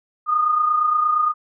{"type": "tone pair together", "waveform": "sine", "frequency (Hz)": [1225.4, 1254], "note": ["D#6", "D#6"], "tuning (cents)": [-27, 13], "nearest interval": "unison", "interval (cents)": 40, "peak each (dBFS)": [-16, -25], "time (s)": [0.26, 1.34], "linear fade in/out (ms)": 50, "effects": []}